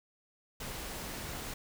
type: noise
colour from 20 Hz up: pink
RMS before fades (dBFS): -41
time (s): 0.6-1.54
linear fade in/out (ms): 5
effects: none